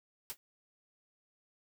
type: noise with exponential decay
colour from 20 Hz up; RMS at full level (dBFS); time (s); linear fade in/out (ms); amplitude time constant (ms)
white; -35; 0.3-0.37; 0; 15
effects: none